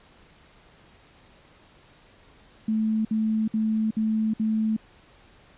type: tone bursts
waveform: sine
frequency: 218.6 Hz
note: A3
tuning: 11 cents flat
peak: -21 dBFS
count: 5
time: 2.68-4.766 s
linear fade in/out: 5 ms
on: 370 ms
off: 59 ms
effects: pink hiss -55 dBFS RMS until 5.57 s + resampled to 8000 Hz